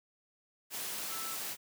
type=tone in noise; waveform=sine; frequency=1318.5 Hz; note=E6; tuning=in tune; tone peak=-44 dBFS; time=1.08-1.38 s; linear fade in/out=50 ms; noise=white; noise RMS=-39 dBFS; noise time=0.7-1.57 s; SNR=-8 dB; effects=high-pass 150 Hz 12 dB/octave